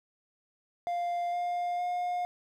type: tone with pitch steps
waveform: triangle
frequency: 698.5 / 705.8 / 713.2 Hz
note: F5 / F5 / F5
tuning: 0 / +18 / +36 cents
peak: -27 dBFS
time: 0.87-2.25 s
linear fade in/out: 0 ms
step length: 460 ms
effects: 11-bit